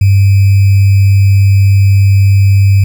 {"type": "tone with sample-and-hold", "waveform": "sine", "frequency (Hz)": 98.3, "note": "G2", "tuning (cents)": 5, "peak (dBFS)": -3, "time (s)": [0.01, 2.84], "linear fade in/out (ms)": 5, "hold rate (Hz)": 2450, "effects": []}